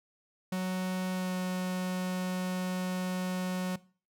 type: tone with pitch glide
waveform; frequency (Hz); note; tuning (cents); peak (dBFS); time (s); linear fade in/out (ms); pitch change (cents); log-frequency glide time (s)
45% pulse; 185 to 183.51; F#3 to F#3; 0 to -14; -30; 0.52-3.76; 5; -14; 1.12-1.34
effects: noise-tail reverb RT60 0.4 s tail -20 dB re dry